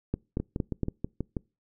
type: two click trains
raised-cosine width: 3 ms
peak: -17 / -14 dBFS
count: 7 / 4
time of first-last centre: 0.4-1.368 / 0.14-0.833 s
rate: 6.2 / 4.33 Hz
effects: noise-tail reverb RT60 0.3 s tail -26 dB re dry